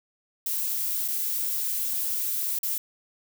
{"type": "noise with dropouts", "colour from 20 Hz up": "violet", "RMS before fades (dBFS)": -28, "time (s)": [0.46, 2.78], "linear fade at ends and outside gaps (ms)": 2, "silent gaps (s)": [[1.08, 1.084], [2.588, 2.631]], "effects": []}